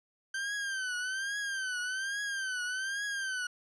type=tone with vibrato; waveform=40% pulse; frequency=1558 Hz; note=G6; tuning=11 cents flat; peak=-32 dBFS; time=0.34-3.47 s; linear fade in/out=5 ms; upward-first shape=triangle; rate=1.2 Hz; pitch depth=120 cents each way; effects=resampled to 22050 Hz